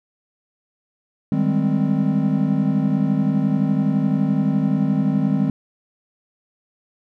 triangle chord, Ab major seventh, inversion second, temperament equal, 155.56 / 196 / 207.7 / 261.6 Hz, Eb3 / G3 / Ab3 / C4, 0 / 0 / 0 / 0 cents, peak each -20 dBFS, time 1.32-5.5 s, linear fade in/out 2 ms, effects none

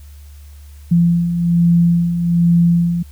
sine beating tone pair, 170 / 171.2 Hz, F3 / F3, -46 / -34 cents, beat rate 1.2 Hz, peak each -19 / -11 dBFS, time 0.91-3.03 s, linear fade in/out 10 ms, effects added 72 Hz sine -35 dBFS peak until 3.11 s + white hiss -51 dBFS RMS until 3.11 s

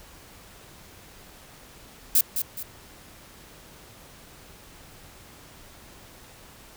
violet noise with echo, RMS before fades -18 dBFS, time 2.15-2.21 s, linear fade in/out 5 ms, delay 210 ms, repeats 2, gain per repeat -8 dB, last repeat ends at 2.63 s, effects pink hiss -49 dBFS RMS until 6.76 s

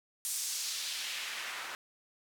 white noise with band-pass filter sweep, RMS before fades -38 dBFS, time 0.25-1.75 s, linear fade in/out 0 ms, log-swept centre 8500 to 1300 Hz, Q 1.2, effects none

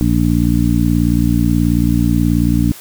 harmonic tone, 58.5 Hz, A#1, 7 cents sharp, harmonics 1 / 2 / 3 / 4 / 5, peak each -17 / -17 / -17 / -17 / -17 dBFS, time 0.01-2.72 s, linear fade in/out 0 ms, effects white hiss -36 dBFS RMS until 2.8 s

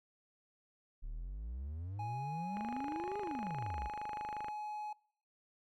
triangle exponential two-way sweep, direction up then down, 33.85 to 422.8 to 53 Hz, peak -38 dBFS, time 1.02-3.89 s, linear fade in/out 20 ms, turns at 3.2 s
triangle tone with pitch glide, 830.6 to 844.1 Hz, G#5 to G#5, 0 to +28 cents, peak -38 dBFS, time 1.99-4.93 s, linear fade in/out 5 ms, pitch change +28 cents, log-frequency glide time 2.4-4.28 s
click train, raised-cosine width 0.5 ms, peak -30 dBFS, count 50, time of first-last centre 2.57-4.484 s, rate 25.6 Hz
effects noise-tail reverb RT60 0.6 s tail -24 dB re dry

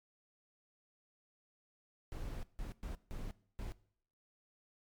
brown noise bursts at uneven times, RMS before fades -42 dBFS, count 5, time 2.12-2.43 / 2.59-2.72 / 2.83-2.95 / 3.11-3.31 / 3.59-3.72 s, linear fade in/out 0 ms, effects noise-tail reverb RT60 0.6 s tail -20 dB re dry + MP3 96 kbps

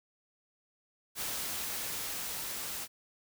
white noise with level ramp, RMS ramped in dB -36 to -39 dBFS, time 1.15-2.88 s, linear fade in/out 50 ms, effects none

